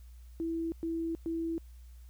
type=tone bursts; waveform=sine; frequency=329.6 Hz; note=E4; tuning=in tune; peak=-31 dBFS; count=3; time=0.4-1.58 s; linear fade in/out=0 ms; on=320 ms; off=110 ms; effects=added 60 Hz sine -48 dBFS peak until 2.09 s + white hiss -68 dBFS RMS until 2.09 s